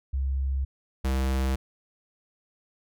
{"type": "tone pair in turn", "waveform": ["sine", "square"], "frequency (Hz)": [67.2, 65.97], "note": ["C2", "C2"], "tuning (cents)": [47, 15], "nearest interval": "unison", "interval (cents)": 32, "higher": "first", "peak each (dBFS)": -24, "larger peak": "neither", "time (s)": [[0.13, 0.65], [1.04, 1.56]], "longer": "neither", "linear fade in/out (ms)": 10, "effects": []}